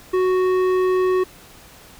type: tone with low-pass filter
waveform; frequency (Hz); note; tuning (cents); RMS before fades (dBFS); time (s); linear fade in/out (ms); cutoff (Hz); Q
square; 370; F#4; 0; -18; 0.13-1.24; 10; 1700; 0.61
effects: pink hiss -45 dBFS RMS until 1.99 s